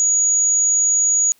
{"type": "tone", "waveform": "sine", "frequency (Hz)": 6780, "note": "G#8", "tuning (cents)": 35, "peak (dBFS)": -13, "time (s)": [0, 1.32], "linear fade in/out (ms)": 0, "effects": ["white hiss -57 dBFS RMS until 1.39 s"]}